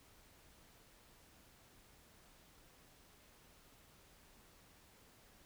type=silence; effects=pink hiss -65 dBFS RMS until 5.45 s